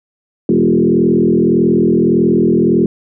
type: tone with frequency modulation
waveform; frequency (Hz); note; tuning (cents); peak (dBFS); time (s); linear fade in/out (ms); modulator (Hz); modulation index
sine; 288.1; D4; -33; -8; 0.49-2.86; 2; 41.7; 2.8
effects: none